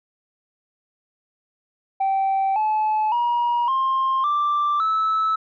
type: tone with pitch steps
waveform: sine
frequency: 776 / 861 / 955.4 / 1060 / 1176.2 / 1305.1 Hz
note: G5 / A5 / A#5 / C6 / D6 / E6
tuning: -18 / -38 / +42 / +22 / +2 / -18 cents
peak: -16 dBFS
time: 2-5.36 s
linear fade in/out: 10 ms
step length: 560 ms
effects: tanh soft clip ceiling -16 dBFS

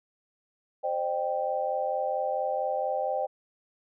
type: chord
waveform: sine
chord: C minor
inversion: none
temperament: equal with one note detuned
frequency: 523.3 / 607.7 / 784 Hz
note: C5 / Eb5 / G5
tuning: 0 / -41 / 0 cents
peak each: -31 / -31 / -30 dBFS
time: 0.83-3.27 s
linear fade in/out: 20 ms
effects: none

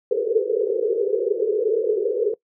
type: band-pass noise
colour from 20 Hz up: pink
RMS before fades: -21 dBFS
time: 0.11-2.34 s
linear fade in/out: 5 ms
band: 390 to 490 Hz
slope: 96 dB/octave
effects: noise-tail reverb RT60 0.1 s tail -21 dB re dry

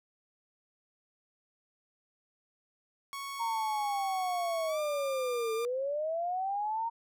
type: tone with pitch glide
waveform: sawtooth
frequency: 1108.7 to 1195.2 Hz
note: C#6 to D6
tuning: 0 to +30 cents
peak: -34 dBFS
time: 3.13-5.65 s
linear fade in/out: 0 ms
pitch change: +130 cents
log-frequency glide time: 4.67-4.8 s
type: linear two-way sweep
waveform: sine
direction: down then up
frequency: 932.3 to 440 to 932.3 Hz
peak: -30 dBFS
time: 3.39-6.9 s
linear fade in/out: 20 ms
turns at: 5.54 s
effects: none

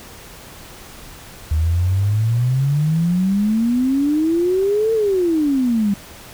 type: exponential two-way sweep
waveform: sine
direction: up then down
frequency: 75.8 to 454.8 to 195.7 Hz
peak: -14 dBFS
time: 1.51-5.94 s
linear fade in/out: 5 ms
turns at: 4.93 s
effects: pink hiss -39 dBFS RMS until 6.33 s

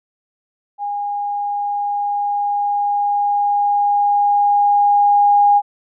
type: tone with level ramp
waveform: sine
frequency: 817 Hz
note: G#5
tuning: 29 cents flat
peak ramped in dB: -20 to -8 dBFS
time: 0.78-5.62 s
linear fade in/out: 50 ms
effects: none

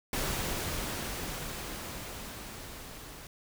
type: noise with level ramp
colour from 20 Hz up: pink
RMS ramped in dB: -32 to -47 dBFS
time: 0.13-3.27 s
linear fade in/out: 2 ms
effects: none

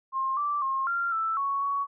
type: tone with pitch steps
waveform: sine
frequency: 1064 / 1168 / 1071 / 1385 / 1323 / 1111 / 1120 Hz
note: C6 / D6 / C6 / F6 / E6 / C#6 / C#6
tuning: +29 / -10 / +40 / -15 / +6 / +4 / +18 cents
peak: -25 dBFS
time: 0.12-1.87 s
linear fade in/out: 50 ms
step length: 250 ms
effects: none

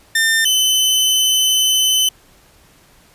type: tone pair in turn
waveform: sawtooth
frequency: 1800 / 3039 Hz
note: A6 / F#7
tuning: +39 / +46 cents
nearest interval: major sixth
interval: 907 cents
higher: second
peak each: -9 dBFS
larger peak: neither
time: 0.15-0.45 / 0.45-2.09 s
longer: second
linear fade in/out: 5 ms
effects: pink hiss -50 dBFS RMS until 3.14 s + resampled to 32000 Hz

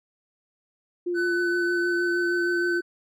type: tone with vibrato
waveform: sine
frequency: 349.2 Hz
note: F4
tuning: in tune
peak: -24 dBFS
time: 1.06-2.81 s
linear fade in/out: 10 ms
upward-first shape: triangle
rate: 6.4 Hz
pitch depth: 25 cents each way
type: tone with pitch glide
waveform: triangle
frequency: 1500 to 1520.9 Hz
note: F#6 to F#6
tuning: +23 to +47 cents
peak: -23 dBFS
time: 1.14-2.82 s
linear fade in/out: 50 ms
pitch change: +24 cents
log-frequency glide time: 1.26-2.62 s
effects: none

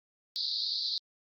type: band-pass noise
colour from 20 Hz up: white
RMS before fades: -33 dBFS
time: 0.36-0.98 s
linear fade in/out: 0 ms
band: 3800 to 4800 Hz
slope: 96 dB/octave
effects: Opus 48 kbps

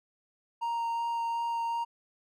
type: tone with vibrato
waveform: triangle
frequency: 930 Hz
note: A#5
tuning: 4 cents flat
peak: -27 dBFS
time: 0.61-1.85 s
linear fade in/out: 20 ms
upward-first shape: sine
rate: 2.7 Hz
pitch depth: 8 cents each way
effects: none

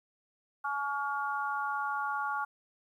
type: harmonic tone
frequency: 282.5 Hz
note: C#4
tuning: 33 cents sharp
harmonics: 3 / 4 / 5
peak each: -35 / -35 / -35 dBFS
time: 0.64-2.45 s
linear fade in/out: 10 ms
effects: 11-bit

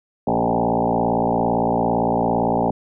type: tone with frequency modulation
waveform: sine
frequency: 512 Hz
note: C5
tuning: 38 cents flat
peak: -16 dBFS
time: 0.27-2.71 s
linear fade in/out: 5 ms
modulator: 57.7 Hz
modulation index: 6.3
effects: none

